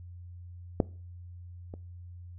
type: clicks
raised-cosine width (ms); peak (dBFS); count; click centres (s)
2; -9 / -28; 2; 0.802 / 1.739
effects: noise-tail reverb RT60 0.4 s tail -22 dB re dry + added 88 Hz sine -43 dBFS peak until 2.38 s